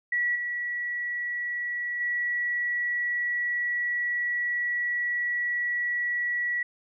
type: tone with level steps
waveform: sine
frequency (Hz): 1937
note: B6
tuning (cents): -34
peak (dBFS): -23 / -28 / -25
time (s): 0.12-6.63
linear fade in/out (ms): 5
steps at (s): 0.35 / 2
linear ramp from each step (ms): 10
effects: none